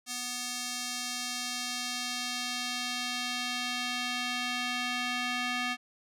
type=tone with band-pass filter sweep; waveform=square; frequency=246.9 Hz; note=B3; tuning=in tune; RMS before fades=-34 dBFS; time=0.06-5.77 s; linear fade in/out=50 ms; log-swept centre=6700 to 2500 Hz; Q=1.1; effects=none